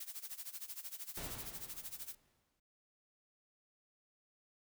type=noise with tremolo; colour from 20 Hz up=blue; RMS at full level=-44 dBFS; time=0-2.15 s; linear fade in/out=5 ms; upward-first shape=sine; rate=13 Hz; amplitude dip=85%
type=noise with exponential decay; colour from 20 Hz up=pink; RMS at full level=-44 dBFS; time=1.17-2.6 s; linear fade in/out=5 ms; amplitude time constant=310 ms
effects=none